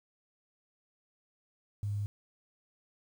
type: tone with quantisation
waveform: sine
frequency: 102.5 Hz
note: G#2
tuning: 22 cents flat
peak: -31 dBFS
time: 1.83-2.06 s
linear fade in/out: 0 ms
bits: 10
effects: none